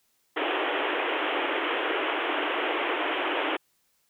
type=band-pass noise; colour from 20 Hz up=pink; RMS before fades=-28 dBFS; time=0.36-3.57 s; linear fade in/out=10 ms; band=290 to 3300 Hz; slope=96 dB/octave; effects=white hiss -70 dBFS RMS until 4.09 s